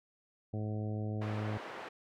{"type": "harmonic tone", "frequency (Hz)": 106.7, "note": "G#2", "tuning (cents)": 47, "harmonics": [1, 2, 3, 4, 5, 6, 7], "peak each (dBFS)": [-35, -41, -45, -47, -49, -51, -52], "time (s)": [0.53, 1.58], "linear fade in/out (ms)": 10}
{"type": "band-pass noise", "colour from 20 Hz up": "pink", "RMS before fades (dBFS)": -45, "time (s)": [1.21, 1.89], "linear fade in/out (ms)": 10, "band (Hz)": [410, 2000], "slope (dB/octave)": 12}
{"effects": []}